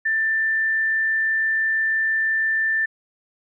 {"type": "tone", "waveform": "sine", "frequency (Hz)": 1777, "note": "A6", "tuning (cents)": 17, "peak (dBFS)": -18, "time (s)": [0.05, 2.86], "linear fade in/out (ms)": 10, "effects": []}